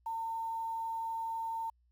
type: tone with quantisation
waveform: sine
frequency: 906 Hz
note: A#5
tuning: 50 cents flat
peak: -34 dBFS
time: 0.06-1.7 s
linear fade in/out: 5 ms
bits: 10
effects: added 60 Hz sine -67 dBFS peak until 1.91 s